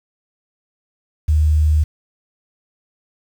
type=tone; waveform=sine; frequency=76.7 Hz; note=D#2; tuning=24 cents flat; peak=-11 dBFS; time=1.28-1.84 s; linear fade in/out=10 ms; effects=7-bit